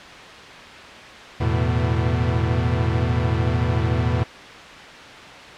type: chord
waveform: 40% pulse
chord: E suspended fourth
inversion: none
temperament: equal with one note detuned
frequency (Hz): 83.03 / 110 / 123.47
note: E2 / A2 / B2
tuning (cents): +13 / 0 / 0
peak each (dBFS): -22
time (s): 1.4-4.24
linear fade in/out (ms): 10
effects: white hiss -38 dBFS RMS until 5.57 s + low-pass 3000 Hz 12 dB/octave